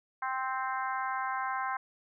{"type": "harmonic tone", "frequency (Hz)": 261.6, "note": "C4", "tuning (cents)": 0, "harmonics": [3, 4, 5, 6, 7, 8], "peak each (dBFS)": [-36, -34, -40, -38, -46, -46], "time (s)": [0.22, 1.77], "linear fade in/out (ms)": 5, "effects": []}